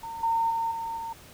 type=tone with level steps; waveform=sine; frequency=913 Hz; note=A#5; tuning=36 cents flat; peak=-34 / -22 / -25 / -30 / -32 dBFS; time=0.03-1.13 s; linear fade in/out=5 ms; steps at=0.23 / 0.5 / 0.71 / 0.97 s; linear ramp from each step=5 ms; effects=pink hiss -50 dBFS RMS until 1.33 s